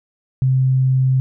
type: tone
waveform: sine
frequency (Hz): 130.81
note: C3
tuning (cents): 0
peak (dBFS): -12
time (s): 0.42-1.2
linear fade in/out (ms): 0
effects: none